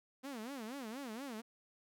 sawtooth tone with vibrato, 246.9 Hz, B3, in tune, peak -39 dBFS, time 0.23-1.42 s, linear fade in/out 20 ms, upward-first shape sine, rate 4.2 Hz, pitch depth 250 cents each way, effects none

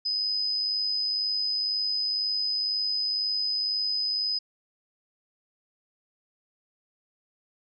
sine tone with amplitude modulation, 5020 Hz, D#8, 15 cents sharp, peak -23 dBFS, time 0.05-4.39 s, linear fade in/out 10 ms, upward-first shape sine, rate 102 Hz, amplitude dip 40%, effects none

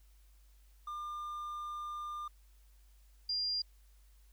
triangle / sine tone pair in turn, 1200 / 4800 Hz, D6 / D8, +37 / +37 cents, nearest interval 2 octaves, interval 2400 cents, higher second, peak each -37 / -32 dBFS, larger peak second, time 0.87-2.28 / 3.29-3.62 s, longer first, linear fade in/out 5 ms, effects added 50 Hz sine -59 dBFS peak until 4.32 s + white hiss -72 dBFS RMS until 4.32 s

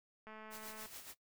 click train, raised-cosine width 0.5 ms, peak -38 dBFS, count 129, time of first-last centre 0.27-0.86 s, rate 217 Hz
white noise with tremolo, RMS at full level -49 dBFS, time 0.5-1.15 s, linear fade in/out 50 ms, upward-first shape sine, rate 7 Hz, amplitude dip 60%
effects noise-tail reverb RT60 0.1 s tail -18 dB re dry

